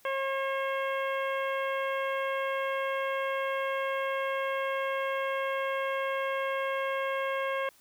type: harmonic tone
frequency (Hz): 540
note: C#5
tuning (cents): -45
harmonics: 1 / 2 / 3 / 4 / 5 / 6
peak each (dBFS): -31 / -34 / -37 / -39 / -43 / -46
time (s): 0.05-7.69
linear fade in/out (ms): 2
effects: white hiss -61 dBFS RMS until 7.8 s